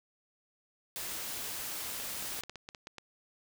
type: noise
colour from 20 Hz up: white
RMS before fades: -39 dBFS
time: 0.96-2.41 s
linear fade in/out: 0 ms
type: clicks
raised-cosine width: 0.2 ms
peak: -27 dBFS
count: 11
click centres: 2 / 2.225 / 2.322 / 2.39 / 2.436 / 2.496 / 2.557 / 2.689 / 2.748 / 2.871 / 2.983 s
effects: none